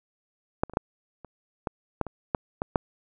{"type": "clicks", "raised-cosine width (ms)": 1, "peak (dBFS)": [-8, -29, -26, -8, -28, -14, -10, -22, -9, -13, -7], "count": 11, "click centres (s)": [0.635, 0.697, 0.736, 0.771, 1.247, 1.672, 2.013, 2.067, 2.348, 2.619, 2.758], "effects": []}